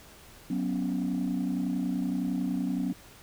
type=chord; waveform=sine; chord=F# suspended fourth; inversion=none; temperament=just; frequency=185 / 246.7 / 277.5 Hz; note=F#3 / B3 / C#4; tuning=0 / -2 / +2 cents; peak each=-30 dBFS; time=0.5-2.93 s; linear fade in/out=5 ms; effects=tanh soft clip ceiling -22 dBFS + pink hiss -52 dBFS RMS until 3.22 s